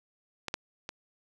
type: clicks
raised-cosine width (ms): 0.2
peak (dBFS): -16 / -13 / -20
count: 3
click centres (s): 0.483 / 0.541 / 0.891
effects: none